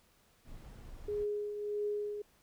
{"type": "noise", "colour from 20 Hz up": "brown", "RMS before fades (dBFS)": -49, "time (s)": [0.44, 1.27], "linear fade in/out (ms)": 50}
{"type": "tone with tremolo", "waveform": "sine", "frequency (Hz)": 415.3, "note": "G#4", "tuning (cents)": 0, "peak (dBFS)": -31, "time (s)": [1.08, 2.22], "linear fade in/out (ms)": 5, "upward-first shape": "triangle", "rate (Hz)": 1.6, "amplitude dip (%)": 55}
{"effects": ["pink hiss -68 dBFS RMS until 2.42 s"]}